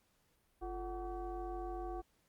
sine tone with frequency modulation, 349.2 Hz, F4, in tune, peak -39 dBFS, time 0.61-2.02 s, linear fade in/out 20 ms, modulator 396 Hz, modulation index 1.3, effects pink hiss -75 dBFS RMS until 2.28 s + Opus 48 kbps

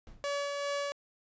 brown noise with exponential decay, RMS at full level -44 dBFS, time 0.07-0.39 s, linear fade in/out 0 ms, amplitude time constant 69 ms
sawtooth tone with tremolo, 569 Hz, C#5, 45 cents sharp, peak -27 dBFS, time 0.24-0.92 s, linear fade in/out 0 ms, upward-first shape sine, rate 2.5 Hz, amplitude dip 30%
effects resampled to 16000 Hz

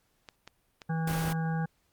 clicks, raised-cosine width 0.2 ms, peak -27 dBFS, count 3, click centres 0.288 / 0.476 / 0.818 s
harmonic tone, 162.3 Hz, E3, 27 cents flat, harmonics 1 / 3 / 5 / 7 / 9 / 10, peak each -28 / -43 / -38 / -49 / -45 / -43 dBFS, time 0.89-1.66 s, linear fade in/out 10 ms
pink noise, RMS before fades -36 dBFS, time 1.07-1.33 s, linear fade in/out 5 ms
effects pink hiss -72 dBFS RMS until 1.92 s + Opus 48 kbps

